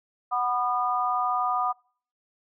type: chord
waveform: sine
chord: B major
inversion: second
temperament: equal with one note detuned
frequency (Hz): 740 / 987.8 / 1220.3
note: F#5 / B5 / D#6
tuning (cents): 0 / 0 / -34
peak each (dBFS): -27 / -30 / -26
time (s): 0.31-1.73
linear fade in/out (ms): 20
effects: noise-tail reverb RT60 0.5 s tail -26 dB re dry